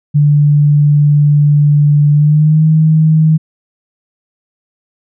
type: tone with pitch glide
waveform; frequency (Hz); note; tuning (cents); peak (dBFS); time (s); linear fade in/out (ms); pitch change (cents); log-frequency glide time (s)
sine; 146.8 to 157.34; D3 to D#3; 0 to +20; -5; 0.14-3.38; 20; +120; 2.12-2.65
effects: none